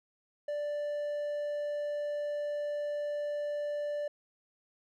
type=tone; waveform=triangle; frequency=587.3 Hz; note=D5; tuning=in tune; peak=-30 dBFS; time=0.48-4.08 s; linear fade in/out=5 ms; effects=none